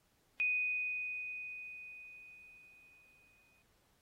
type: tone with exponential decay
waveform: sine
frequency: 2489 Hz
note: D#7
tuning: in tune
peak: -29 dBFS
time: 0.4-3.62 s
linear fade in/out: 0 ms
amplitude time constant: 700 ms
effects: pink hiss -74 dBFS RMS until 4.01 s + AAC 48 kbps